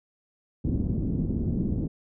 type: low-pass noise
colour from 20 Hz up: white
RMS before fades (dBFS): -27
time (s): 0.64-1.88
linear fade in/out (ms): 10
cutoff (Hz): 270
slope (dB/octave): 24
effects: none